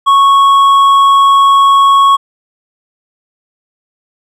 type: tone with hard clipping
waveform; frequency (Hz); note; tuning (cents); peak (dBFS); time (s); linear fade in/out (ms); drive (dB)
triangle; 1105; C#6; -6; -5; 0.06-2.17; 20; 8
effects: none